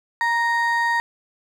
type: ring-modulated tone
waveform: triangle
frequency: 1400 Hz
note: F6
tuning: 4 cents sharp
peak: -13 dBFS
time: 0.21-1 s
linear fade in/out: 0 ms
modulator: 461 Hz
effects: none